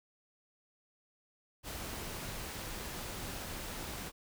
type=noise; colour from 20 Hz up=pink; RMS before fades=-42 dBFS; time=1.63-4.12 s; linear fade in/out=50 ms; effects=none